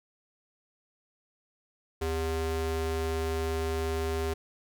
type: ring-modulated tone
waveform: square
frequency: 163.1 Hz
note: E3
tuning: 18 cents flat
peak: -26 dBFS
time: 2.01-4.34 s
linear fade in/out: 10 ms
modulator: 239 Hz
effects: none